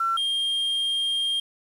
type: tone pair in turn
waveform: sine / triangle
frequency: 1350 / 3211 Hz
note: E6 / G7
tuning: +41 / +41 cents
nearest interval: octave + minor third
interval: 1500 cents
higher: second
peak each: -21 dBFS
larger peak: neither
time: 0-0.17 / 0.17-1.4 s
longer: second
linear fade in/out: 5 ms
effects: resampled to 32000 Hz + 8-bit